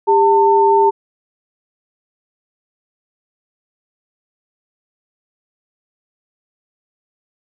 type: tone pair together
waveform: sine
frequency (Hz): 399.5 / 897.9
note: G4 / A5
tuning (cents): +33 / +35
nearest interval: octave + major second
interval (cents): 1402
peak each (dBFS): -12 / -11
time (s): 0.07-0.91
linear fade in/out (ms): 20
effects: none